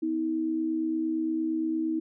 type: tone pair together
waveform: sine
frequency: 251.3 / 320 Hz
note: B3 / D#4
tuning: +30 / +49 cents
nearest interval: major third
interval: 419 cents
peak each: -34 / -26 dBFS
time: 0.02-2 s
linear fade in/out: 10 ms
effects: none